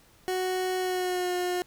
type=tone with pitch glide; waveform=30% pulse; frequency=370 to 358.8 Hz; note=F#4 to F4; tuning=0 to +47 cents; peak=-24 dBFS; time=0.28-1.62 s; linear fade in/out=0 ms; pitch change=-53 cents; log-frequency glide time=0.79-1.32 s; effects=pink hiss -59 dBFS RMS until 1.66 s